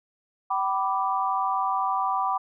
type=chord; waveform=sine; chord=G major; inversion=none; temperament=equal with one note detuned; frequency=768.3 / 987.8 / 1174.7 Hz; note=G5 / B5 / D6; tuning=-35 / 0 / 0 cents; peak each=-27 dBFS; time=0.5-2.38 s; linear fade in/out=10 ms; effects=none